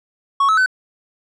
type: tone with pitch steps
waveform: triangle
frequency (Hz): 1108.7 / 1295.8 / 1514.5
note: C#6 / E6 / F#6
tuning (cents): 0 / -30 / +40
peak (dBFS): -10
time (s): 0.4-0.661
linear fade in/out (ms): 5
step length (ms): 87
effects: resampled to 24000 Hz